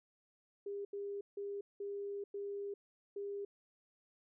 sine tone bursts at uneven times, 402.7 Hz, G4, 47 cents sharp, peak -39 dBFS, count 6, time 0.66-0.85 / 0.93-1.21 / 1.37-1.61 / 1.8-2.24 / 2.34-2.74 / 3.16-3.45 s, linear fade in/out 5 ms, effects none

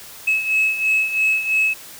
sine beating tone pair, 2581 / 2584 Hz, E7 / E7, -37 / -35 cents, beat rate 3 Hz, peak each -21 / -16 dBFS, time 0.27-1.74 s, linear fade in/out 10 ms, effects tanh soft clip ceiling -11 dBFS + white hiss -39 dBFS RMS until 1.99 s

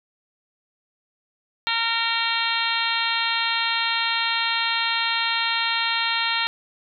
harmonic tone, 460 Hz, A#4, 23 cents flat, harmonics 2 / 3 / 4 / 5 / 6 / 7 / 8 / 9, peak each -29 / -29 / -29 / -29 / -29 / -29 / -29 / -29 dBFS, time 1.67-6.47 s, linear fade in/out 0 ms, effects none

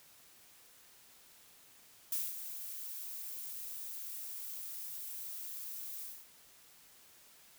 violet noise with ADSR envelope, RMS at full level -34 dBFS, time 2.12-6.28 s, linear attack 3 ms, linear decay 210 ms, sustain -10 dB, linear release 260 ms, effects white hiss -61 dBFS RMS until 7.58 s

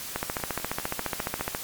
two click trains, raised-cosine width 0.5 ms, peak -22 / -12 dBFS, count 6 / 21, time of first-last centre 0.4-1.396 / 0.16-1.549 s, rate 5.02 / 14.4 Hz, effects white hiss -37 dBFS RMS until 1.63 s + MP3 96 kbps

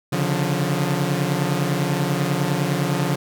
sawtooth tone cluster, 137.9 / 147.9 / 177.1 Hz, C#3 / D3 / F3, -9 / +13 / +24 cents, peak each -20 dBFS, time 0.12-3.16 s, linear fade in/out 10 ms, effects none

